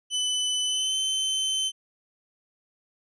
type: tone with pitch glide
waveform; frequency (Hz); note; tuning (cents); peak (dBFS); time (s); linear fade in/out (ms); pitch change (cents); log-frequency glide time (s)
sawtooth; 3005 to 3077; F#7 to G7; +26 to -33; -21; 0.1-1.72; 50; +41; 0.64-0.97
effects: resampled to 22050 Hz